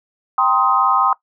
sine chord, C minor seventh, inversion second, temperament just, 784.9 / 941.9 / 1046.5 / 1255.8 Hz, G5 / Bb5 / C6 / Eb6, +2 / +18 / 0 / +16 cents, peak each -19 / -22 / -17 / -16 dBFS, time 0.38-1.13 s, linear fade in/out 2 ms, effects noise-tail reverb RT60 0.1 s tail -19 dB re dry

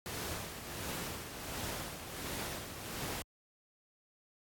pink noise with tremolo, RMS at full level -39 dBFS, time 0.06-3.22 s, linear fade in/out 0 ms, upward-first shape sine, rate 1.4 Hz, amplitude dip 55%, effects high-pass 60 Hz 12 dB/octave + AAC 64 kbps

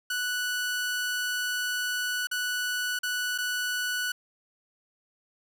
sawtooth tone with dropouts, 1480 Hz, F#6, in tune, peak -24 dBFS, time 0.1-4.12 s, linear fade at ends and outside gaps 5 ms, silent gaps 2.271-2.313 / 2.99-3.032 / 3.379-3.384 s, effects none

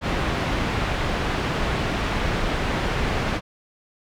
pink low-pass noise, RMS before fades -24 dBFS, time 0.01-3.41 s, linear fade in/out 50 ms, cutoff 2900 Hz, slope 12 dB/octave, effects none

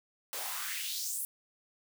white noise with high-pass filter sweep, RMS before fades -37 dBFS, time 0.33-1.25 s, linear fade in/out 0 ms, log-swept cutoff 480 to 11000 Hz, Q 2.6, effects none

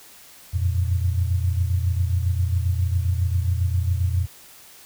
sine tone cluster, 86.5 / 93.9 / 116.9 Hz, F2 / F#2 / A#2, -16 / +26 / +5 cents, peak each -20 / -27 / -27 dBFS, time 0.53-4.27 s, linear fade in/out 20 ms, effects white hiss -47 dBFS RMS until 4.85 s

